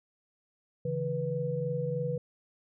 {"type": "tone cluster", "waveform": "sine", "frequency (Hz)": [139.2, 162.4, 489.9], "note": ["C#3", "E3", "B4"], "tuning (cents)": [8, -26, -14], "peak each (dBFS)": [-34, -35, -32], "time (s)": [0.85, 2.18], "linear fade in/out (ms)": 5, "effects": []}